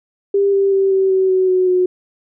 sine tone with pitch steps, 398.5 / 393.5 / 388.5 / 383.6 / 378.8 / 374 / 369.2 / 364.6 Hz, G4 / G4 / G4 / G4 / F#4 / F#4 / F#4 / F#4, +28 / +7 / -16 / -37 / +41 / +19 / -4 / -25 cents, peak -11 dBFS, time 0.34-1.86 s, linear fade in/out 5 ms, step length 190 ms, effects none

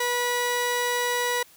sawtooth tone pair together, 487 / 974 Hz, B4 / B5, -24 / -24 cents, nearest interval octave, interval 1200 cents, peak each -23 / -20 dBFS, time 0-1.43 s, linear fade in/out 5 ms, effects white hiss -54 dBFS RMS until 1.56 s

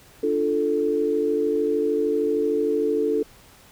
sine chord, D minor, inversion none, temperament equal with one note detuned, 293.7 / 347 / 440 Hz, D4 / F4 / A4, 0 / -11 / 0 cents, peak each -26 / -27 / -21 dBFS, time 0.23-3.23 s, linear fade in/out 5 ms, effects pink hiss -51 dBFS RMS until 3.71 s

